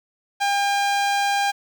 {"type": "tone with notch filter", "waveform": "sawtooth", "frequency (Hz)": 803, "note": "G5", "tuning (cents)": 41, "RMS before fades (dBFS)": -21, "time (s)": [0.4, 1.52], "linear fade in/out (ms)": 20, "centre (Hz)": 12000, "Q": 0.75, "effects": ["8-bit"]}